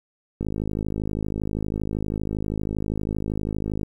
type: click train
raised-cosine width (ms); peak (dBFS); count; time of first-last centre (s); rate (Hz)
3; -14; 181; 0.41-3.832; 52.6
effects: 9-bit